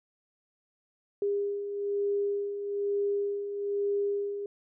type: beating tone pair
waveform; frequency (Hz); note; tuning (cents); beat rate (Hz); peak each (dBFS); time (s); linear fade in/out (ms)
sine; 403.5 / 404.6; G#4 / G#4; -50 / -45; 1.1; -36 / -28; 1.22-4.46; 2
effects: none